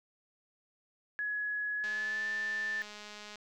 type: tone with pitch glide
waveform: sine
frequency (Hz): 1685 to 1769.8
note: G#6 to A6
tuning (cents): +25 to +10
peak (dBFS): -32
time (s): 1.19-2.82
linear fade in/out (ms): 0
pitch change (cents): +85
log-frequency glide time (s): 1.76-2.28
type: click train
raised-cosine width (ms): 0.2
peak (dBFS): -30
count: 318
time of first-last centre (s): 1.84-3.357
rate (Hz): 209
effects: none